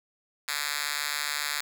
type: tone with high-pass filter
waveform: 5% pulse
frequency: 146.83 Hz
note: D3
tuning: in tune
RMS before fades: -31 dBFS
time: 0.48-1.61 s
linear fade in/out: 5 ms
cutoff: 2300 Hz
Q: 0.98
effects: none